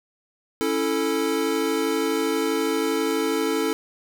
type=chord; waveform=square; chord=A major; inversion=first; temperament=equal; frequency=277.2 / 329.6 / 440 Hz; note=C#4 / E4 / A4; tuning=0 / 0 / 0 cents; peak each=-28 / -27 / -25 dBFS; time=0.61-3.73 s; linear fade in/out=0 ms; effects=none